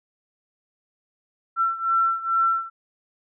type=beating tone pair; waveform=sine; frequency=1346 / 1348.3 Hz; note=E6 / E6; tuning=+36 / +39 cents; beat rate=2.3 Hz; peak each=-21 / -24 dBFS; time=1.56-2.7 s; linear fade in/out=50 ms; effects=none